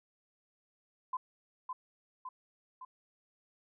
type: tone with echo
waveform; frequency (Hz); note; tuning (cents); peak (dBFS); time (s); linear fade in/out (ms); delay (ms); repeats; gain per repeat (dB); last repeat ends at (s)
sine; 1020; C6; -44; -32; 1.13-1.17; 5; 560; 3; -4; 2.85
effects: none